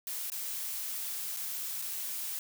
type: noise with dropouts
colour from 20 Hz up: blue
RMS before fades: -37 dBFS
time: 0.07-2.39 s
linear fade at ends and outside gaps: 1 ms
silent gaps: 0.301-0.319 / 1.365-1.37 / 1.817-1.821 s
effects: none